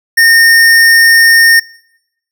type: tone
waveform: square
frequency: 1831 Hz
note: A#6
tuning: 32 cents flat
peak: -4 dBFS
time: 0.17-1.6 s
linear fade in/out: 10 ms
effects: noise-tail reverb RT60 0.8 s tail -22 dB re dry